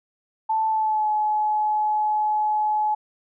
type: tone with pitch glide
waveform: sine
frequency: 880 to 851 Hz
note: A5 to G#5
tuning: 0 to +42 cents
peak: -19 dBFS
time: 0.49-2.95 s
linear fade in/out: 10 ms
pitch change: -58 cents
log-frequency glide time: 0.67-1.09 s
effects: none